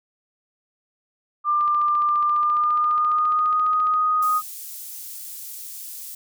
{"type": "tone with pitch glide", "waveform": "sine", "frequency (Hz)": [1192, 1244.8], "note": ["D6", "D#6"], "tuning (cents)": [25, 0], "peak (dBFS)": -17, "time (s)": [1.44, 4.42], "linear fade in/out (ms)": 50, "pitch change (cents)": 75, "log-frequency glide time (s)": [2.23, 3.68]}
{"type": "click train", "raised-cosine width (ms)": 0.3, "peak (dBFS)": -26, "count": 35, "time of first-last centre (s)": [1.61, 3.939], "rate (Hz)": 14.6}
{"type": "high-pass noise", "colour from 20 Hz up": "pink", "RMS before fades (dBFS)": -36, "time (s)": [4.22, 6.15], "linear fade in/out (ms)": 5, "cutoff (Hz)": 10000, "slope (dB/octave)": 12}
{"effects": []}